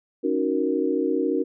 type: chord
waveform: sine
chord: D# minor seventh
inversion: third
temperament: equal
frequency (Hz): 277.2 / 311.1 / 370 / 466.2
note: C#4 / D#4 / F#4 / A#4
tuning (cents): 0 / 0 / 0 / 0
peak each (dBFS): -26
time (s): 0.23-1.44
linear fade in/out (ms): 20
effects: none

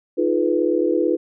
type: chord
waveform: sine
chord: F half-diminished seventh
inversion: third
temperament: equal with one note detuned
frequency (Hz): 311.1 / 349.2 / 424.8 / 493.9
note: Eb4 / F4 / Ab4 / Cb5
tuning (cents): 0 / 0 / +39 / 0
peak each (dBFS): -22 / -20 / -24 / -22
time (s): 0.17-1.17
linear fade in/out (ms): 20
effects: none

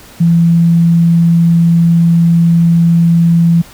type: tone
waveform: sine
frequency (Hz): 168.3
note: E3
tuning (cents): +36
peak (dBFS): -5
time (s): 0.2-3.62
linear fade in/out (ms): 10
effects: pink hiss -37 dBFS RMS until 3.73 s

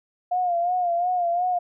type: tone with vibrato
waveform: sine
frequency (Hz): 707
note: F5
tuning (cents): +21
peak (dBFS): -20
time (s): 0.31-1.59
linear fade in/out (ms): 10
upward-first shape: sine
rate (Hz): 2.8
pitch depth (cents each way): 61
effects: none

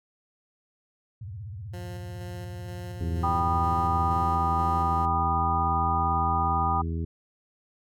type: tone with vibrato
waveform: sine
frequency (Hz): 100.1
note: G2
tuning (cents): +37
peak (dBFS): -35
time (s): 1.21-4.24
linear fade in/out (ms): 5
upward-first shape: sine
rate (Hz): 16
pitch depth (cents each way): 280
type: tone with tremolo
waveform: 15% pulse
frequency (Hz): 177.2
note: F3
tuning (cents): +25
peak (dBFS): -33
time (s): 1.73-5.06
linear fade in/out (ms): 10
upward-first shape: square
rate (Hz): 2.1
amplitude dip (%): 25
type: harmonic tone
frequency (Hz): 82.41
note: E2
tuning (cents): 0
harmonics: 1 / 2 / 3 / 4 / 5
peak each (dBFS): -28 / -34 / -38 / -40 / -42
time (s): 3-7.05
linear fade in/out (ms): 5
type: chord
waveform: sine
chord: G augmented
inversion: none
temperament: just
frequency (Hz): 784 / 980 / 1225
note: G5 / B5 / D#6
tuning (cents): 0 / -14 / -27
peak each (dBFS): -27 / -30 / -27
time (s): 3.23-6.82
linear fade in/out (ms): 10
effects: none

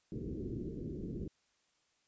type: low-pass noise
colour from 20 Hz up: white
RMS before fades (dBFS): -41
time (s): 0.12-1.28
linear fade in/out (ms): 2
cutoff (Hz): 400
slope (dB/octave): 48
effects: white hiss -75 dBFS RMS until 2.07 s + resampled to 16000 Hz

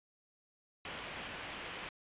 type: low-pass noise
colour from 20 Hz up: white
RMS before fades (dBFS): -45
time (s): 0.85-1.89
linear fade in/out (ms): 2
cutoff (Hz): 3300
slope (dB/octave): 48
effects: resampled to 8000 Hz

